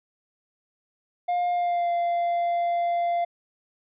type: tone with pitch glide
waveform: triangle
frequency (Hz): 708 to 691.8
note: F5 to F5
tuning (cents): +23 to -17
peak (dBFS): -20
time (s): 1.28-3.25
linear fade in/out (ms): 10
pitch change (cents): -40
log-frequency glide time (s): 1.51-1.91
effects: resampled to 8000 Hz